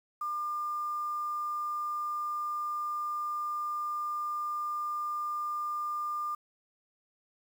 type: tone with quantisation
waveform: sine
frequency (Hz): 1200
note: D6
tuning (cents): +37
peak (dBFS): -31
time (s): 0.21-6.35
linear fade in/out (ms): 5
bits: 9
effects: none